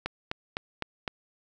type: click train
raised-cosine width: 0.3 ms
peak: -14 dBFS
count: 5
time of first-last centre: 0.06-1.078 s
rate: 3.93 Hz
effects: none